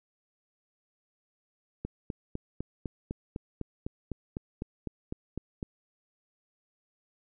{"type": "click train", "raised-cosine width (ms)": 3, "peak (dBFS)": -21, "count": 16, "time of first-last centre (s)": [1.85, 5.628], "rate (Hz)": 3.97, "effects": []}